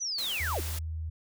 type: linear sweep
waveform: sine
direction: down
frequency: 6130 to 207.3 Hz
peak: -30 dBFS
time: 0-0.61 s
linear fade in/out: 20 ms
type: noise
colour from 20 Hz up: white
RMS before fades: -39 dBFS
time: 0.18-0.79 s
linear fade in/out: 5 ms
type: tone with vibrato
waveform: sine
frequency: 79.9 Hz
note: D#2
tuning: 47 cents sharp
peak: -32 dBFS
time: 0.4-1.1 s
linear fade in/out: 10 ms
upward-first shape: sine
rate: 19 Hz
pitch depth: 20 cents each way
effects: none